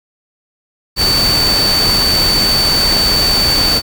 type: tone in noise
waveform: sine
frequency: 4544 Hz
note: C#8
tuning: 42 cents sharp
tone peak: -11 dBFS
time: 0.96-3.82 s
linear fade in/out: 50 ms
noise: pink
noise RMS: -17 dBFS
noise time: 0.96-3.82 s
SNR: +3 dB
effects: none